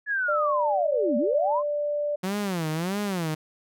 sine linear two-way sweep, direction down then up, 1720 to 214.5 to 1091 Hz, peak -23 dBFS, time 0.06-1.63 s, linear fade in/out 50 ms, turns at 1.17 s
sine tone with pitch glide, 597 to 587.8 Hz, D5 to D5, +28 to +1 cents, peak -24 dBFS, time 0.28-2.16 s, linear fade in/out 10 ms, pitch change -27 cents, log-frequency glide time 0.4-0.83 s
sawtooth tone with vibrato, 179.3 Hz, F3, 46 cents sharp, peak -22 dBFS, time 2.23-3.35 s, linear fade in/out 10 ms, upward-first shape sine, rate 1.6 Hz, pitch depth 250 cents each way
effects none

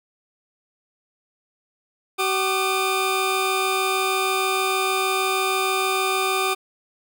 20% pulse tone pair together, 380 / 1206.4 Hz, F#4 / D6, +46 / +46 cents, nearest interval octave + minor sixth, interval 2000 cents, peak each -18 dBFS, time 2.18-6.55 s, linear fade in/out 20 ms, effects none

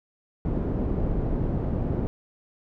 pink low-pass noise, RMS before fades -26 dBFS, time 0.45-2.07 s, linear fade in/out 0 ms, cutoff 410 Hz, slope 12 dB/octave, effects none

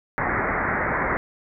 white low-pass noise, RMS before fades -24 dBFS, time 0.18-1.17 s, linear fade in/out 0 ms, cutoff 2100 Hz, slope 96 dB/octave, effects none

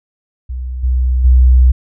sine tone with level steps, 63 Hz, B1, 35 cents sharp, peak -19 / -10 / -4 dBFS, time 0.49-1.72 s, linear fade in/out 10 ms, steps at 0.83 / 1.24 s, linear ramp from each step 10 ms, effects none

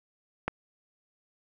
click, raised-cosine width 0.5 ms, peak -13 dBFS, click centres 0.48 s, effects none

